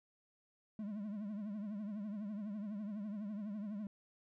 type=tone with vibrato; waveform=triangle; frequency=207.7 Hz; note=G#3; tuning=in tune; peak=-38 dBFS; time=0.79-3.87 s; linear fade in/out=2 ms; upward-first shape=triangle; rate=12 Hz; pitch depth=120 cents each way; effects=none